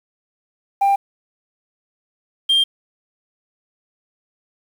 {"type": "tone pair in turn", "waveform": "sine", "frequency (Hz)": [794, 3190], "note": ["G5", "G7"], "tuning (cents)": [22, 30], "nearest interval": "2 octaves", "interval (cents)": 2408, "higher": "second", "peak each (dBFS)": -10, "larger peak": "neither", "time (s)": [[0.81, 0.96], [2.49, 2.64]], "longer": "neither", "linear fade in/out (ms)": 10, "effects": ["tanh soft clip ceiling -11 dBFS", "7-bit"]}